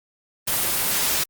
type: noise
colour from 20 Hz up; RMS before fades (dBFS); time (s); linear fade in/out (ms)
white; -22; 0.47-1.24; 10
effects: Opus 24 kbps